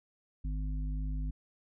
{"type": "harmonic tone", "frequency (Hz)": 51.2, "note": "G#1", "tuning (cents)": -24, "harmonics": [1, 3, 5], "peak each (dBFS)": [-32, -42, -46], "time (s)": [0.44, 1.31], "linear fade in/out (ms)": 10, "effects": []}